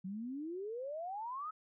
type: exponential sweep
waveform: sine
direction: up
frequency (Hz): 181 to 1305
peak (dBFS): -39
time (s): 0.04-1.51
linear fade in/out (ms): 10
effects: none